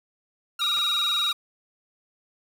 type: tone with vibrato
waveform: sawtooth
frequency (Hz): 1286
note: E6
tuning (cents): -43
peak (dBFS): -26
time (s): 0.59-1.33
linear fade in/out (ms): 5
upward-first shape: square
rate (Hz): 20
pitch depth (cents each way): 120
type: tone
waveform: sine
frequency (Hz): 3803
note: A#7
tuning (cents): +34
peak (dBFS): -22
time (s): 0.6-1.33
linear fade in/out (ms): 20
type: clicks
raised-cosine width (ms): 0.2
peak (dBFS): -22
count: 2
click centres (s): 0.772 / 0.784
effects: none